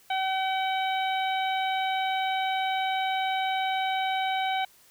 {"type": "harmonic tone", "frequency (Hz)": 762, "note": "G5", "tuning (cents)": -49, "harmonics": [1, 2, 3, 4, 5], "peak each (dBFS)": [-26, -36, -34, -37, -38], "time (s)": [0.1, 4.65], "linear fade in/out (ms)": 5, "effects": ["white hiss -58 dBFS RMS until 4.9 s"]}